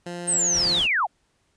15% pulse tone, 174.61 Hz, F3, in tune, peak -25 dBFS, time 0.06-0.8 s, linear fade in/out 5 ms
sine linear sweep, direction down, 8640 to 636 Hz, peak -19 dBFS, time 0.27-1.07 s, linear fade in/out 20 ms
pink noise, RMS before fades -34 dBFS, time 0.52-0.88 s, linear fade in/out 50 ms
effects pink hiss -68 dBFS RMS until 1.56 s + resampled to 22050 Hz

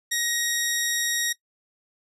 10% pulse tone, 1886 Hz, A#6, 20 cents sharp, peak -14 dBFS, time 0.11-1.33 s, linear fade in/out 10 ms, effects noise-tail reverb RT60 0.1 s tail -18 dB re dry + low-pass 12000 Hz 12 dB/octave

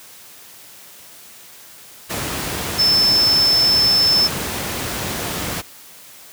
sine tone in noise, 5274 Hz, E8, in tune, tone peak -12 dBFS, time 2.78-4.28 s, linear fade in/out 20 ms, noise pink, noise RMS -24 dBFS, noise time 2.09-5.62 s, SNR +9 dB, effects white hiss -42 dBFS RMS until 6.32 s + high-pass 80 Hz 12 dB/octave

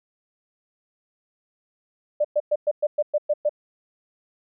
sine tone bursts, 595 Hz, D5, 22 cents sharp, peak -17 dBFS, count 9, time 2.2-3.494 s, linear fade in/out 10 ms, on 46 ms, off 110 ms, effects none

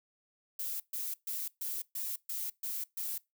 violet noise bursts, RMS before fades -37 dBFS, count 8, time 0.59-3.18 s, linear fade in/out 5 ms, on 210 ms, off 130 ms, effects noise-tail reverb RT60 0.2 s tail -22 dB re dry

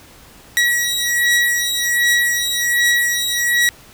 sawtooth beating tone pair, 1919 / 1920.3 Hz, A#6 / B6, +50 / -49 cents, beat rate 1.3 Hz, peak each -14 / -14 dBFS, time 0.57-3.69 s, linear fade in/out 0 ms, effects pink hiss -44 dBFS RMS until 3.93 s

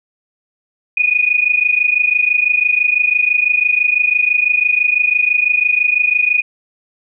sine tone pair together, 2455 / 2481 Hz, D#7 / D#7, -24 / -6 cents, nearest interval unison, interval 18 cents, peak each -14 dBFS, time 0.97-6.42 s, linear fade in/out 5 ms, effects none

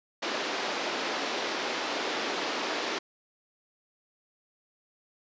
pink band-pass noise, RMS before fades -32 dBFS, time 0.22-2.99 s, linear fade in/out 10 ms, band 290 to 5300 Hz, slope 24 dB/octave, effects resampled to 16000 Hz

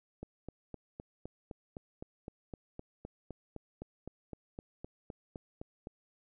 click train, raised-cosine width 2 ms, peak -29 dBFS, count 23, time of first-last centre 0.23-5.871 s, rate 3.9 Hz, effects none

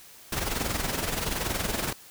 pink noise with amplitude modulation, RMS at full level -27 dBFS, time 0.32-1.93 s, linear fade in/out 5 ms, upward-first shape sine, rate 21.2 Hz, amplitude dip 60%, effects white hiss -50 dBFS RMS until 2.1 s

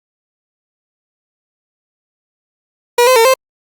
30% pulse tone with pitch steps, 481.6 / 514 / 454.5 / 524 Hz, B4 / C5 / A#4 / C5, -44 / -31 / -44 / +2 cents, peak -4 dBFS, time 2.98-3.34 s, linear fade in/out 5 ms, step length 90 ms, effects Opus 48 kbps

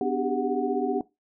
sine tone cluster, 251.8 / 294.9 / 387.5 / 403.2 / 737 Hz, B3 / D4 / G4 / G4 / F#5, +34 / +7 / -20 / +49 / -7 cents, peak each -30 dBFS, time 0.01-1.01 s, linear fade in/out 2 ms, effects noise-tail reverb RT60 0.2 s tail -19 dB re dry

